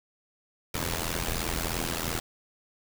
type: noise with amplitude modulation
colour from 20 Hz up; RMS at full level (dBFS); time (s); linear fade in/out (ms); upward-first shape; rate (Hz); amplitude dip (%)
pink; -27; 0.74-2.2; 5; sine; 83; 90
effects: none